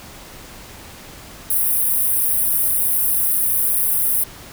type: high-pass noise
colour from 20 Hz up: white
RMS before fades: -18 dBFS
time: 1.5-4.24 s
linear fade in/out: 5 ms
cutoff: 9100 Hz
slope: 96 dB/octave
effects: pink hiss -39 dBFS RMS until 4.52 s